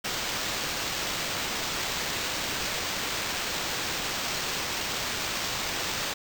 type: noise with sample-and-hold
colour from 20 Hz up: white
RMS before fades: -31 dBFS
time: 0.04-6.14 s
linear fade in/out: 10 ms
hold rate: 11025 Hz
effects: none